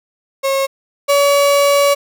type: tone pair in turn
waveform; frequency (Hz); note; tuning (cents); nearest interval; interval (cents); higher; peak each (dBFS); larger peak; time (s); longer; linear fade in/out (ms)
35% pulse; 543 / 567; C#5 / C#5; -36 / +39; minor second; 75; second; -12 / -8; second; 0.43-0.67 / 1.08-1.95; second; 20
effects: 8-bit